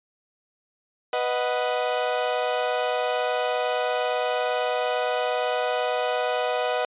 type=chord; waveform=35% pulse; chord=B major; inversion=none; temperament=equal; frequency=493.9 / 622.3 / 740 Hz; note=B4 / D#5 / F#5; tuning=0 / 0 / 0 cents; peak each=-25 / -26 / -26 dBFS; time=1.13-6.85 s; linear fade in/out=2 ms; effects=resampled to 8000 Hz